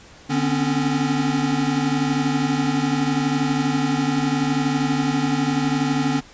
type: tone cluster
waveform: square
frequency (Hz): 147.8 / 250.5 / 271.3 / 283.4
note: D3 / B3 / C#4 / C#4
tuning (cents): +11 / +25 / -37 / +38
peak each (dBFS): -26 / -25 / -23 / -28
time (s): 0.29-6.21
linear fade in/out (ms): 20
effects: pink hiss -46 dBFS RMS until 6.33 s + resampled to 16000 Hz